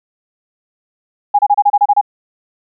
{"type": "tone bursts", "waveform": "sine", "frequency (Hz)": 820, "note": "G#5", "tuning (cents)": -22, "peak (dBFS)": -6, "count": 9, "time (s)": [1.34, 2.013], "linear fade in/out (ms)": 10, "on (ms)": 49, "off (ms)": 29, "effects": []}